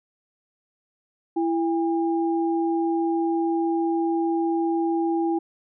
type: tone pair together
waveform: sine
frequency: 333.1 / 807 Hz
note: E4 / G#5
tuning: +18 / -50 cents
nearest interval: octave + minor third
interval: 1532 cents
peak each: -21 / -28 dBFS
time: 1.36-5.39 s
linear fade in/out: 10 ms
effects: none